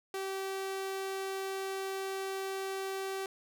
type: tone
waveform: sawtooth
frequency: 386 Hz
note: G4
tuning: 27 cents flat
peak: -31 dBFS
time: 0.14-3.26 s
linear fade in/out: 2 ms
effects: none